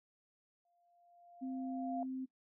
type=tone with exponential growth; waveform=sine; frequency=697 Hz; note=F5; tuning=4 cents flat; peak=-37 dBFS; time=0.65-2.03 s; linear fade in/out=2 ms; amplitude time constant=300 ms
type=tone; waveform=sine; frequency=260.8 Hz; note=C4; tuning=5 cents flat; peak=-38 dBFS; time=1.41-2.26 s; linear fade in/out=20 ms
effects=noise-tail reverb RT60 0.1 s tail -18 dB re dry